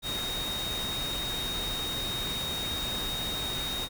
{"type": "tone in noise", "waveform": "sine", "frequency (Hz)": 3729, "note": "A#7", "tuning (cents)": 0, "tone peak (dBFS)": -32, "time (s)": [0.02, 3.89], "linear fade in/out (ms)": 50, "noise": "pink", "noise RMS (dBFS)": -36, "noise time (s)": [0.02, 3.89], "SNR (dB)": 1, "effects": []}